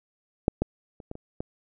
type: clicks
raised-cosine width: 2 ms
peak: -6 / -10 / -30 / -22 / -27 / -18 dBFS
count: 6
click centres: 0.481 / 0.62 / 1.002 / 1.114 / 1.154 / 1.405 s
effects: none